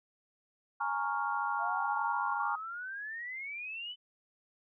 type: chord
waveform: sine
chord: Bb minor seventh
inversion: third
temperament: equal with one note detuned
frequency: 830.6 / 924.3 / 1108.7 / 1396.9 Hz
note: Ab5 / Bb5 / Db6 / F6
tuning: 0 / -15 / 0 / 0 cents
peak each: -36 dBFS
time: 0.8-2.56 s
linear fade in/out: 10 ms
type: exponential sweep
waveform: sine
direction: up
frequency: 673 to 3040 Hz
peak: -38 dBFS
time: 1.58-3.96 s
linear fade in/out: 50 ms
effects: none